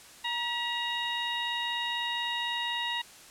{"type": "harmonic tone with a mistuned harmonic", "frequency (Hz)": 944, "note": "A#5", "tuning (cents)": 22, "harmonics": [1, 2, 3, 4], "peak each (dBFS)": [-35, -35, -35, -35], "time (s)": [0.24, 3.02], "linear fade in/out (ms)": 10, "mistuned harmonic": 2, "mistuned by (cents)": 38, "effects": ["white hiss -51 dBFS RMS until 3.3 s", "low-pass 10000 Hz 12 dB/octave"]}